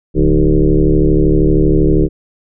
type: tone with frequency modulation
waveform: sine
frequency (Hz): 164.81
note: E3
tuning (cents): 0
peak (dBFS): -7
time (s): 0.14-2.09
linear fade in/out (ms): 50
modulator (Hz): 72.7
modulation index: 3.6
effects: none